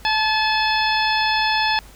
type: harmonic tone with a mistuned harmonic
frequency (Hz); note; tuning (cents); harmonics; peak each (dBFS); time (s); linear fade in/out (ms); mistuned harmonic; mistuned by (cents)
862; A5; -36; 1 / 2 / 3 / 4 / 5 / 6; -20 / -23 / -25 / -26 / -27 / -28; 0.05-1.79; 0; 1; +22
effects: added 50 Hz sine -43 dBFS peak until 1.95 s + pink hiss -47 dBFS RMS until 1.95 s